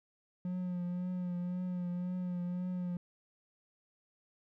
triangle tone with vibrato, 179.2 Hz, F3, 45 cents sharp, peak -32 dBFS, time 0.45-2.97 s, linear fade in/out 2 ms, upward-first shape triangle, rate 1.9 Hz, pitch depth 34 cents each way, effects none

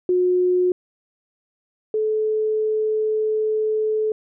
sine tone pair in turn, 362.1 / 432.7 Hz, F#4 / A4, -37 / -29 cents, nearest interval minor third, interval 308 cents, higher second, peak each -15 / -18 dBFS, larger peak first, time 0.09-0.72 / 1.94-4.12 s, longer second, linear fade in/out 2 ms, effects none

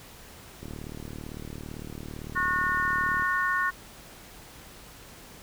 click train, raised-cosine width 3 ms, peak -26 dBFS, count 99, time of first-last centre 0.63-3.223 s, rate 37.8 Hz
harmonic tone, 364.4 Hz, F#4, 26 cents flat, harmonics 3 / 4 / 5, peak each -28 / -28 / -28 dBFS, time 2.35-3.71 s, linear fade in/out 20 ms
effects pink hiss -48 dBFS RMS until 5.42 s

